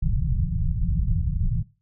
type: low-pass noise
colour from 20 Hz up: pink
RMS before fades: -23 dBFS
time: 0.02-1.63 s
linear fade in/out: 5 ms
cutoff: 180 Hz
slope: 96 dB/octave
effects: noise-tail reverb RT60 0.3 s tail -18 dB re dry